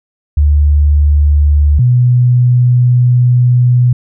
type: tone pair in turn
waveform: sine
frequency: 73.42 / 123.48 Hz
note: D2 / B2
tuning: 0 / 0 cents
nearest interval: major sixth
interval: 900 cents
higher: second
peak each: -5 dBFS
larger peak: neither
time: 0.37-1.79 / 1.79-3.93 s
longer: second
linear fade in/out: 5 ms
effects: none